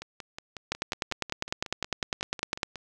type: two click trains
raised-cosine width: 0.2 ms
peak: -21 / -10 dBFS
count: 16 / 20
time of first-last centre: 0.02-2.757 / 0.72-2.631 s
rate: 5.48 / 9.94 Hz
effects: none